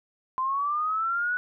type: linear sweep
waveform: sine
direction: up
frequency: 1026 to 1486 Hz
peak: -24 dBFS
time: 0.38-1.37 s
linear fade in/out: 0 ms
effects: none